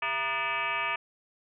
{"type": "tone with frequency modulation", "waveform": "sine", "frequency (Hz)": 1760, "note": "A6", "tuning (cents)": 0, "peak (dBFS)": -27, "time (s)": [0.02, 0.96], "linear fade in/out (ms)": 5, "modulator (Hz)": 272, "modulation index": 3.5, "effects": []}